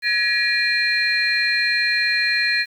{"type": "tone cluster", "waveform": "sine", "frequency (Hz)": [1688, 1911, 2407, 4169], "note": ["G#6", "A#6", "D7", "C8"], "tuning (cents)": [28, 43, 42, -7], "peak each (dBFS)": -22, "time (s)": [0.02, 2.66], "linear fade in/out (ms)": 50, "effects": ["tanh soft clip ceiling -7 dBFS", "8-bit"]}